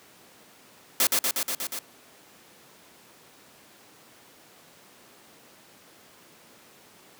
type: noise with echo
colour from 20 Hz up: white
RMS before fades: -21 dBFS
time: 1-1.07 s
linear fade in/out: 2 ms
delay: 120 ms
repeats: 6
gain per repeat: -2 dB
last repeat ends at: 1.79 s
effects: pink hiss -53 dBFS RMS until 7.19 s + high-pass 200 Hz 12 dB/octave